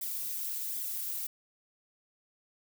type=noise with flanger; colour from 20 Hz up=violet; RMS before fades=-36 dBFS; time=0.01-1.27 s; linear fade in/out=5 ms; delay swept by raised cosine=0.7 to 4.3 ms; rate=1.3 Hz; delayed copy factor=-0.65; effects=none